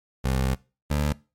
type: tone pair in turn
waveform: 20% pulse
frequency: 65.41 / 73.46 Hz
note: C2 / D2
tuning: 0 / +1 cents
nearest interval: major second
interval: 201 cents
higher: second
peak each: -17 dBFS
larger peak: neither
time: 0.24-0.55 / 0.9-1.13 s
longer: first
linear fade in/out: 10 ms
effects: noise-tail reverb RT60 0.3 s tail -21 dB re dry + MP3 64 kbps